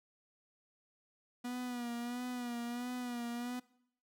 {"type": "tone with vibrato", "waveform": "45% pulse", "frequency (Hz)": 242.8, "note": "B3", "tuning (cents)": -29, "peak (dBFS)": -38, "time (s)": [1.44, 3.6], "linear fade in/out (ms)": 10, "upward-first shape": "sine", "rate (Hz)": 1.5, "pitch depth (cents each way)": 45, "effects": ["noise-tail reverb RT60 0.7 s tail -21 dB re dry"]}